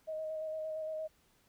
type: tone with vibrato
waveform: sine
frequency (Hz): 628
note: D#5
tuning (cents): +16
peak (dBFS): -36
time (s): 0.07-1.08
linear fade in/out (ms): 20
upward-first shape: square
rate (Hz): 8.7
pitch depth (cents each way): 15
effects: pink hiss -70 dBFS RMS until 1.48 s